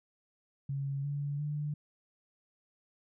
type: tone with pitch steps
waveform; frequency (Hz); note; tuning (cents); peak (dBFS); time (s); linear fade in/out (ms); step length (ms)
sine; 138.59 / 143.31 / 148.19; C#3 / D3 / D3; 0 / -42 / +16; -32; 0.69-1.74; 5; 350
effects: none